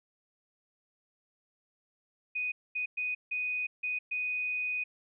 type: tone bursts at uneven times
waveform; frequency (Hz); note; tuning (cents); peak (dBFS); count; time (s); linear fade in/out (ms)
sine; 2489; D#7; 0; -30; 6; 2.35-2.52 / 2.75-2.86 / 2.97-3.15 / 3.31-3.67 / 3.83-3.99 / 4.11-4.84; 10
effects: none